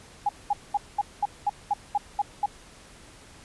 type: tone bursts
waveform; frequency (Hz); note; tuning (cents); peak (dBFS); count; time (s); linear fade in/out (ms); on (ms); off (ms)
sine; 820; G#5; -22; -20; 10; 0.26-2.46; 5; 31; 210
effects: pink hiss -50 dBFS RMS until 3.44 s + resampled to 24000 Hz